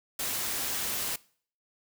white noise, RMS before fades -32 dBFS, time 0.19-1.16 s, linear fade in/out 5 ms, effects noise-tail reverb RT60 0.5 s tail -22 dB re dry

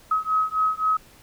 sine beating tone pair, 1273 / 1276.8 Hz, D#6 / D#6, +39 / +44 cents, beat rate 3.8 Hz, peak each -23 dBFS, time 0.11-0.97 s, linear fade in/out 5 ms, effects pink hiss -52 dBFS RMS until 1.22 s

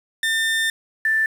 30% pulse / sine tone pair in turn, 1800 / 1769.1 Hz, A6 / A6, +39 / +9 cents, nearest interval unison, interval 30 cents, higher first, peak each -16 dBFS, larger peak neither, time 0.23-0.7 / 1.05-1.26 s, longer first, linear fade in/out 2 ms, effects resampled to 32000 Hz + 7-bit

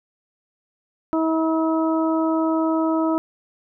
harmonic tone, 321.5 Hz, E4, 43 cents flat, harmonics 1 / 2 / 3 / 4, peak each -19 / -25 / -28 / -29 dBFS, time 1.13-3.18 s, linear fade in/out 0 ms, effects none

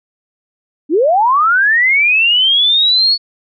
sine linear sweep, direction up, 270.4 to 4435 Hz, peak -8 dBFS, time 0.89-3.18 s, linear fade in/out 50 ms, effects none

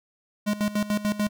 square tone with tremolo, 208.3 Hz, G#3, 5 cents sharp, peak -22 dBFS, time 0.46-1.29 s, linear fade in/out 20 ms, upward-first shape square, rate 6.8 Hz, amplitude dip 80%, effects none

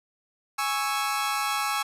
sawtooth chord, C# minor, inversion second, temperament equal, 830.6 / 1108.7 / 1318.5 Hz, G#5 / C#6 / E6, 0 / 0 / 0 cents, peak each -26 dBFS, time 0.58-1.83 s, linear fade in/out 10 ms, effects resampled to 32000 Hz

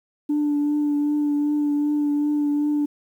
sine tone with vibrato, 293.7 Hz, D4, in tune, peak -17 dBFS, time 0.29-2.86 s, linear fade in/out 10 ms, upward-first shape triangle, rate 2.6 Hz, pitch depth 22 cents each way, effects tanh soft clip ceiling -16 dBFS + 9-bit

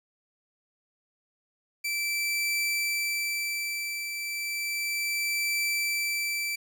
sawtooth tone with tremolo, 2330 Hz, D7, 14 cents flat, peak -22 dBFS, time 1.84-6.56 s, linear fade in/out 10 ms, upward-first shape triangle, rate 0.33 Hz, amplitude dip 55%, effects 10-bit

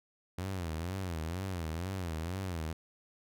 sawtooth tone with vibrato, 87.31 Hz, F2, in tune, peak -31 dBFS, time 0.38-2.73 s, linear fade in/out 5 ms, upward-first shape sine, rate 2.1 Hz, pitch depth 180 cents each way, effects none

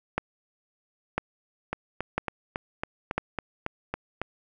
two click trains, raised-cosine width 0.5 ms, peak -10 / -14 dBFS, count 4 / 10, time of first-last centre 0.18-3.18 / 1.73-4.216 s, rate 1 / 3.62 Hz, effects none

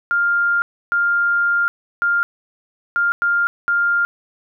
sine tone bursts at uneven times, 1401 Hz, F6, 5 cents sharp, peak -14 dBFS, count 6, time 0.11-0.62 / 0.92-1.68 / 2.02-2.23 / 2.96-3.12 / 3.22-3.47 / 3.68-4.05 s, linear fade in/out 0 ms, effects none

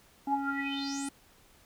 square tone with low-pass filter sweep, 277.2 Hz, C#4, in tune, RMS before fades -33 dBFS, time 0.27-1.09 s, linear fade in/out 5 ms, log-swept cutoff 690 to 9700 Hz, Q 9.9, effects pink hiss -61 dBFS RMS until 1.65 s

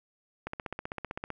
click train, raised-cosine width 0.5 ms, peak -20 dBFS, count 14, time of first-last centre 0.47-1.303 s, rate 15.6 Hz, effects none

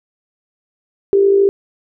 sine tone with amplitude modulation, 395.9 Hz, G4, 17 cents sharp, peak -6 dBFS, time 1.13-1.49 s, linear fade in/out 0 ms, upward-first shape sine, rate 52.9 Hz, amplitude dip 50%, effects none

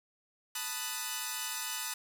5% pulse chord, B dominant seventh, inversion third, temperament equal, 880 / 987.8 / 1244.5 / 1480 Hz, A5 / B5 / D#6 / F#6, 0 / 0 / 0 / 0 cents, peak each -29 dBFS, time 0.55-1.94 s, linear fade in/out 5 ms, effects none

